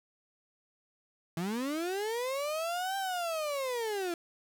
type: linear two-way sweep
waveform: 35% pulse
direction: up then down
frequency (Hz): 159.3 to 790 to 333.5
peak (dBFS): -30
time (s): 1.37-4.14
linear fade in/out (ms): 2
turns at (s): 2.97
effects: none